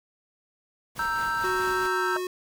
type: noise with tremolo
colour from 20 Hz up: pink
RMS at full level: -40 dBFS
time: 0.95-1.88 s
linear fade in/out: 20 ms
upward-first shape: sine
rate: 4.6 Hz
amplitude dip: 40%
type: chord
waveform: triangle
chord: E diminished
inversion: second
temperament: equal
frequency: 932.3 / 1318.5 / 1568 Hz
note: Bb5 / E6 / G6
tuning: 0 / 0 / 0 cents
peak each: -29 / -27 / -27 dBFS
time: 0.99-2.17 s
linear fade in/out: 2 ms
type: tone with pitch glide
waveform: square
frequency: 370 to 365.1 Hz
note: F#4 to F#4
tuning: 0 to -23 cents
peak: -29 dBFS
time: 1.44-2.27 s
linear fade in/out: 2 ms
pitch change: -23 cents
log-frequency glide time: 1.89-2.09 s
type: tone with exponential decay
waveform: sine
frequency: 628 Hz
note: D#5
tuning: 16 cents sharp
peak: -29 dBFS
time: 2.16-2.24 s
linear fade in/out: 0 ms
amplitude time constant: 16 ms
effects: none